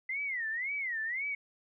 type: tone with vibrato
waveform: sine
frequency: 2008 Hz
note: B6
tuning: 28 cents sharp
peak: -32 dBFS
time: 0.09-1.35 s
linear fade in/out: 5 ms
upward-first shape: sine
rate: 1.9 Hz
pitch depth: 230 cents each way
effects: none